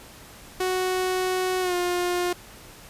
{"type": "tone with pitch glide", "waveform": "sawtooth", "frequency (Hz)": [370, 355.1], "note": ["F#4", "F4"], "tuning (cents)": [0, 29], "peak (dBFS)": -19, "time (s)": [0.6, 2.33], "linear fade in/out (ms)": 5, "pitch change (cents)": -71, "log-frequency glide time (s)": [1.61, 1.74], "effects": ["pink hiss -46 dBFS RMS until 2.89 s", "resampled to 32000 Hz"]}